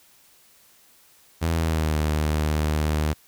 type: tone with pitch glide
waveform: sawtooth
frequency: 82.41 to 76.45 Hz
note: E2 to D#2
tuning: 0 to -30 cents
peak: -17 dBFS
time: 1.41-3.14 s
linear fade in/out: 20 ms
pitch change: -130 cents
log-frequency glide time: 1.56-1.97 s
effects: white hiss -56 dBFS RMS until 3.27 s